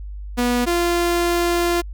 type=tone pair in turn; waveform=sawtooth; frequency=243.9 / 346.2 Hz; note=B3 / F4; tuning=-21 / -15 cents; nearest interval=tritone; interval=606 cents; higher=second; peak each=-13 dBFS; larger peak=neither; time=0.37-0.66 / 0.66-1.82 s; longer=second; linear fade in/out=20 ms; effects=added 50 Hz sine -29 dBFS peak until 1.93 s